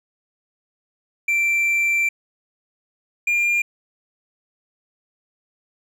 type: tone pair in turn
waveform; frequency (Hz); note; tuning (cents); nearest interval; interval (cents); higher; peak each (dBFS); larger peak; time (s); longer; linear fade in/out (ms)
triangle; 2349 / 2401; D7 / D7; 0 / +38; unison; 38; second; -15; neither; 1.28-2.09 / 3.27-3.62; first; 5
effects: none